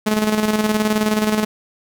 sawtooth tone with tremolo, 214.1 Hz, A3, 47 cents flat, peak -10 dBFS, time 0.06-1.45 s, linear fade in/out 10 ms, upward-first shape square, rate 19 Hz, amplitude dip 50%, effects none

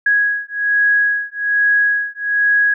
sine beating tone pair, 1660 / 1661.2 Hz, G#6 / G#6, -1 / 0 cents, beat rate 1.2 Hz, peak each -16 dBFS, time 0.06-2.74 s, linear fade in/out 5 ms, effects none

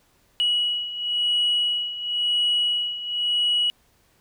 sine beating tone pair, 2919 / 2919.96 Hz, F#7 / F#7, -24 / -24 cents, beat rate 0.96 Hz, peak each -25 / -21 dBFS, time 0.4-3.7 s, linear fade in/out 0 ms, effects tanh soft clip ceiling -15 dBFS + pink hiss -62 dBFS RMS until 4.2 s

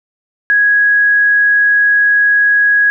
sine tone, 1661.2 Hz, G#6, in tune, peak -7 dBFS, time 0.5-2.9 s, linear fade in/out 0 ms, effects none

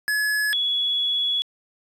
square / sine tone pair in turn, 1700 / 3379 Hz, G#6 / G#7, +40 / +29 cents, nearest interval octave, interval 1189 cents, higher second, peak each -21 / -20 dBFS, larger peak second, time 0.08-0.53 / 0.53-1.42 s, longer second, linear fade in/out 0 ms, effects resampled to 32000 Hz + 9-bit

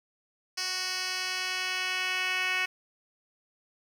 10% pulse tone with band-pass filter sweep, 370 Hz, F#4, in tune, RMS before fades -31 dBFS, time 0.57-2.66 s, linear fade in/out 10 ms, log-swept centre 4700 to 2600 Hz, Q 2.3, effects 8-bit

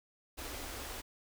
pink band-stop noise, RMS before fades -43 dBFS, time 0.37-1.02 s, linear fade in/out 20 ms, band 110 to 240 Hz, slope 48 dB/octave, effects none

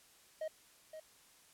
triangle tone with echo, 628 Hz, D#5, 16 cents sharp, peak -35 dBFS, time 0.41-0.48 s, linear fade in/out 5 ms, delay 520 ms, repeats 1, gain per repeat -9 dB, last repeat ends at 1 s, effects white hiss -64 dBFS RMS until 1.53 s + low-pass 12000 Hz 12 dB/octave

